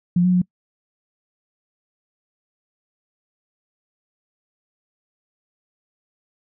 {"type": "tone with pitch steps", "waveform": "sine", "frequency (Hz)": [176.1, 181.6, 180], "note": ["F3", "F#3", "F#3"], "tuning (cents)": [15, -32, -47], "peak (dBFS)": -13, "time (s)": [0.16, 0.418], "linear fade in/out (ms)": 5, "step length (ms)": 86, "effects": ["noise-tail reverb RT60 0.1 s tail -25 dB re dry"]}